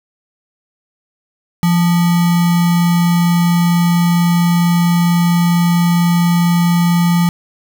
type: tone with sample-and-hold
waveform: sine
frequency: 172.2 Hz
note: F3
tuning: 24 cents flat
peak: -9 dBFS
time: 1.63-7.29 s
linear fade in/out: 0 ms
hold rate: 1050 Hz
effects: none